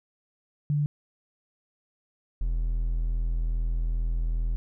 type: tone pair in turn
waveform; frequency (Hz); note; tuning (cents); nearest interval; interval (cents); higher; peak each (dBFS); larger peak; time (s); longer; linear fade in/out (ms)
sine / triangle; 146.83 / 41.2; D3 / E1; 0 / 0; octave + minor seventh; 2200; first; -22 / -22; neither; 0.7-0.86 / 2.41-4.56; second; 0
effects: none